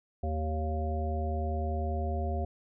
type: harmonic tone with a mistuned harmonic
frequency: 77.5 Hz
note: D#2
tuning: 6 cents flat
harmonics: 1 / 3 / 5 / 7 / 9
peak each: -30 / -40 / -40 / -41 / -37 dBFS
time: 0.23-2.45 s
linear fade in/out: 5 ms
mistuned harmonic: 7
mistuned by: +35 cents
effects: none